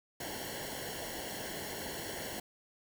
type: noise with comb filter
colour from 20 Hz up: pink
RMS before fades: -41 dBFS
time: 0.2-2.4 s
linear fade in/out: 5 ms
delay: 0.81 ms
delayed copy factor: -0.8
effects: none